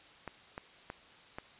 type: clicks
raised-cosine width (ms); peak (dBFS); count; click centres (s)
0.5; -25; 4; 0.277 / 0.579 / 0.901 / 1.385
effects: white hiss -57 dBFS RMS until 1.59 s + resampled to 8000 Hz